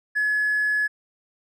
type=tone with hard clipping; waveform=sine; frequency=1700 Hz; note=G#6; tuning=40 cents sharp; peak=-20 dBFS; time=0.15-0.88 s; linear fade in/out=20 ms; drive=1 dB; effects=none